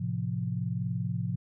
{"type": "chord", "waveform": "sine", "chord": "F major", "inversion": "first", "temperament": "equal", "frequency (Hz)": [110, 130.81, 174.61], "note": ["A2", "C3", "F3"], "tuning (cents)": [0, 0, 0], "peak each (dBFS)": -33, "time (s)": [0, 1.36], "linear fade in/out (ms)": 10, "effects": []}